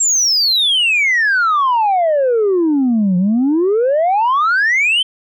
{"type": "exponential two-way sweep", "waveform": "sine", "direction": "down then up", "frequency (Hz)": [7640, 175.3, 3157], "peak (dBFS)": -9, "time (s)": [0, 5.03], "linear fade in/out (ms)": 10, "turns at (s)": 3.17, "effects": ["tanh soft clip ceiling -9 dBFS"]}